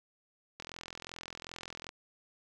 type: click train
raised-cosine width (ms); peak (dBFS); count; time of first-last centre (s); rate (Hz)
0.2; -25; 56; 0.6-1.891; 42.6
effects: none